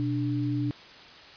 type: tone pair together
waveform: sine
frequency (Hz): 123.6 / 293.7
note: B2 / D4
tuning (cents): +2 / 0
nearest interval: octave + minor third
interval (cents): 1498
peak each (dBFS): -28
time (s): 0-0.71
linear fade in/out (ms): 0
effects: white hiss -48 dBFS RMS until 1.36 s + resampled to 11025 Hz